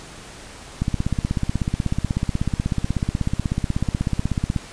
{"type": "click train", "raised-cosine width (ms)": 5, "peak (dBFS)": -8, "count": 62, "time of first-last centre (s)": [0.82, 4.562], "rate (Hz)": 16.3, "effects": ["pink hiss -40 dBFS RMS until 4.72 s", "resampled to 22050 Hz"]}